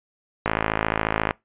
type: click train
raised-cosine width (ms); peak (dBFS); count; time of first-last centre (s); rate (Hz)
0.5; -5; 47; 0.46-1.309; 54.2
effects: noise-tail reverb RT60 0.2 s tail -24 dB re dry + resampled to 8000 Hz